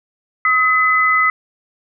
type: tone pair together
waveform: sine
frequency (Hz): 1270 / 2016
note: D#6 / B6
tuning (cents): +35 / +35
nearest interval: minor sixth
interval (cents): 800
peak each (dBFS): -14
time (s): 0.45-1.3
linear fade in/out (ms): 2
effects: none